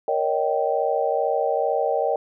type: chord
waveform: sine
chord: Eb dominant seventh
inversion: second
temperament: just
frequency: 466.7 / 560 / 622.3 / 777.8 Hz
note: Bb4 / Db5 / Eb5 / G5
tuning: +2 / +18 / 0 / -14 cents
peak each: -25 dBFS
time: 0.08-2.16 s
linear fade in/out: 2 ms
effects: none